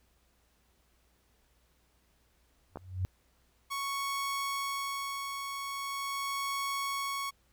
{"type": "tone with exponential growth", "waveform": "sine", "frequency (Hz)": 92.5, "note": "F#2", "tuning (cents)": 0, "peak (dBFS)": -26, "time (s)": [2.7, 3.05], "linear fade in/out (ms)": 0, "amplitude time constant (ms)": 74}
{"type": "clicks", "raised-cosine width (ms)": 1, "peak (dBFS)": -27, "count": 2, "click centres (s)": [2.758, 2.772]}
{"type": "tone with tremolo", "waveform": "sawtooth", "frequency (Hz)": 1108.7, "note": "C#6", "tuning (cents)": 0, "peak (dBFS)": -28, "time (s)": [3.7, 7.31], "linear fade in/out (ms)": 20, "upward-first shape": "sine", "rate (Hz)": 0.42, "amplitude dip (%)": 40}
{"effects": ["added 60 Hz sine -70 dBFS peak until 7.52 s", "pink hiss -71 dBFS RMS until 7.52 s"]}